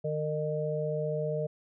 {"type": "harmonic tone", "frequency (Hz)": 152.5, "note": "D#3", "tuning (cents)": -34, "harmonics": [1, 3, 4], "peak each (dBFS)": [-33, -33, -33], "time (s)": [0.04, 1.47], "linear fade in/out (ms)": 10, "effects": []}